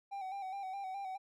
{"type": "tone with vibrato", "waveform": "triangle", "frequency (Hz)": 774, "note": "G5", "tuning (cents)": -22, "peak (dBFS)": -37, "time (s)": [0.11, 1.18], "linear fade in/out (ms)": 20, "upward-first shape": "square", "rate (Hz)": 4.8, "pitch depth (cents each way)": 46, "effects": []}